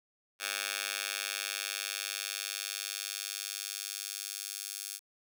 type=tone with high-pass filter sweep; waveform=10% pulse; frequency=100 Hz; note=G2; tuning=35 cents sharp; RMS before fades=-38 dBFS; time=0.39-5 s; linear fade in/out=50 ms; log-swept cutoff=2000 to 6300 Hz; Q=0.79; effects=none